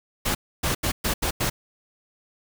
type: noise bursts at uneven times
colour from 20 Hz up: pink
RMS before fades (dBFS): -24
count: 6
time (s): 0.25-0.35 / 0.63-0.75 / 0.83-0.92 / 1.04-1.14 / 1.22-1.31 / 1.4-1.5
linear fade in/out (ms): 10
effects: none